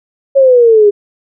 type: exponential sweep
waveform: sine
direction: down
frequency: 554.4 to 403 Hz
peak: -3 dBFS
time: 0.35-0.91 s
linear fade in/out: 20 ms
effects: none